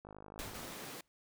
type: click train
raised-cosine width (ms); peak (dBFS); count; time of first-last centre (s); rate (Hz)
1; -36; 32; 0.05-0.651; 51.6
type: noise with exponential decay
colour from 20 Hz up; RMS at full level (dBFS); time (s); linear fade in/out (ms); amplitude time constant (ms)
pink; -41; 0.39-1.08; 0; 150
type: high-pass noise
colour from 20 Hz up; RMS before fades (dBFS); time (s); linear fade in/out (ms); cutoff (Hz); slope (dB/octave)
pink; -47; 0.54-1.01; 5; 150; 24
effects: none